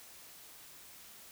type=silence; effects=white hiss -54 dBFS RMS until 1.31 s